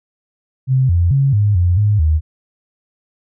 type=tone with pitch steps; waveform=sine; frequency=130.9 / 86.6 / 137.3 / 103.5 / 88.4 / 104.3 / 78 Hz; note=C3 / F2 / C#3 / G#2 / F2 / G#2 / D#2; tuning=+1 / -14 / -16 / -5 / +22 / +8 / +5 cents; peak=-10 dBFS; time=0.67-2.21 s; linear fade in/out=50 ms; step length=220 ms; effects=none